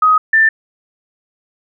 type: tone pair in turn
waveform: sine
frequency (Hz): 1258 / 1779.1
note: D#6 / A6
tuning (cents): +19 / +19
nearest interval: tritone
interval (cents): 600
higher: second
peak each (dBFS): -7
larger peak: neither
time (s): 0.02-0.18 / 0.33-0.49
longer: neither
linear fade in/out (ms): 5
effects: none